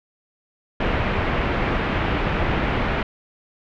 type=low-pass noise; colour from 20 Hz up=pink; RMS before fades=-22 dBFS; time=0.8-3.03 s; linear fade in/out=5 ms; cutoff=2700 Hz; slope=24 dB/octave; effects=none